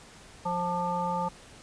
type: harmonic tone with a mistuned harmonic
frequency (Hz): 176.6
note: F3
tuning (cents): +20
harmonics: 1 / 3 / 5 / 7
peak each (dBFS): -34 / -35 / -29 / -36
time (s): 0.45-1.29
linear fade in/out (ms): 10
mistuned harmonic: 7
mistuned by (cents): -50
effects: pink hiss -51 dBFS RMS until 1.62 s + resampled to 22050 Hz